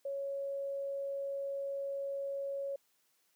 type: tone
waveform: sine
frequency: 554.4 Hz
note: C#5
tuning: in tune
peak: -35 dBFS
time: 0.05-2.76 s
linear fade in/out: 5 ms
effects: white hiss -74 dBFS RMS until 3.35 s + high-pass 150 Hz 12 dB/octave